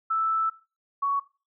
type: tone pair in turn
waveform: sine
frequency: 1318.5 / 1118.4 Hz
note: E6 / C#6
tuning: 0 / +15 cents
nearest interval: minor third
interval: 285 cents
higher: first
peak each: -22 dBFS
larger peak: neither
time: 0.1-0.5 / 1.02-1.2 s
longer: first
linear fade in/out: 10 ms
effects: noise-tail reverb RT60 0.3 s tail -17 dB re dry